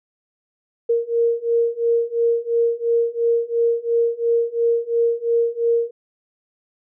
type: beating tone pair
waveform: sine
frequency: 464.8 / 467.7 Hz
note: A#4 / A#4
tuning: -5 / +6 cents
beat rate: 2.9 Hz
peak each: -20 / -19 dBFS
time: 0.89-5.91 s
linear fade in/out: 10 ms
effects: none